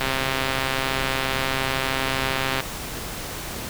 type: click train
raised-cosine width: 0.3 ms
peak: -7 dBFS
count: 346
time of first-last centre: 0.01-2.604 s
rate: 133 Hz
effects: pink hiss -32 dBFS RMS until 3.69 s